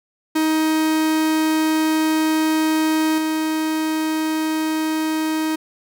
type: tone with level steps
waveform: 45% pulse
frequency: 314.4 Hz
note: D#4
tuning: 18 cents sharp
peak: -16 / -19 dBFS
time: 0.35-5.56 s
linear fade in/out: 10 ms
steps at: 3.18 s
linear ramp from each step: 2 ms
effects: none